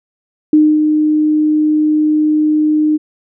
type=tone with ADSR envelope; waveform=sine; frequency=305.5 Hz; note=D#4; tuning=32 cents flat; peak=-4 dBFS; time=0.53-2.98 s; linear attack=3 ms; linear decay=250 ms; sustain=-5 dB; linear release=25 ms; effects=none